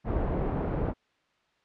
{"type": "low-pass noise", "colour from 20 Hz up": "pink", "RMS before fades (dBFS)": -29, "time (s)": [0.04, 0.94], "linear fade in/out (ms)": 50, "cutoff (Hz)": 740, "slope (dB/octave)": 12, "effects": ["white hiss -69 dBFS RMS until 1.64 s", "low-pass 3000 Hz 12 dB/octave"]}